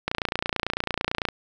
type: click train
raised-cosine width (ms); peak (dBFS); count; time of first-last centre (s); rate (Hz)
0.3; -8; 36; 0.08-1.287; 29
effects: none